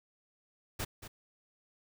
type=noise with echo; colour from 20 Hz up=pink; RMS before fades=-36 dBFS; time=0.79-0.85 s; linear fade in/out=10 ms; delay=230 ms; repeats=1; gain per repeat=-11 dB; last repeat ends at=1.08 s; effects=none